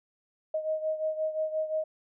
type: beating tone pair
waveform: sine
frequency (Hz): 625 / 630.7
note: D#5 / D#5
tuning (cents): +8 / +23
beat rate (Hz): 5.7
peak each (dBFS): -29 / -34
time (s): 0.54-1.84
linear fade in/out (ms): 5
effects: none